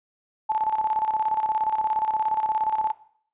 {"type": "tone with tremolo", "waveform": "sine", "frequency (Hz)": 870, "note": "A5", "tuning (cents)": -20, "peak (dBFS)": -19, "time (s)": [0.49, 2.92], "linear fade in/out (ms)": 10, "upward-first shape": "square", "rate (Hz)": 17, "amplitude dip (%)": 60, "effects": ["noise-tail reverb RT60 0.6 s tail -17 dB re dry", "resampled to 8000 Hz"]}